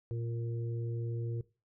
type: harmonic tone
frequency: 116.54 Hz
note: A#2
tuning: in tune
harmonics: 1 / 3 / 4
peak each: -34 / -44 / -46 dBFS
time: 0.11-1.41 s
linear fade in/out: 0 ms
effects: noise-tail reverb RT60 0.3 s tail -19 dB re dry